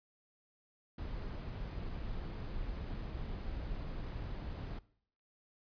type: noise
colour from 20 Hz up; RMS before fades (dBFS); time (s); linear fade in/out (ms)
brown; -41; 0.98-4.79; 5
effects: noise-tail reverb RT60 0.6 s tail -20 dB re dry + resampled to 11025 Hz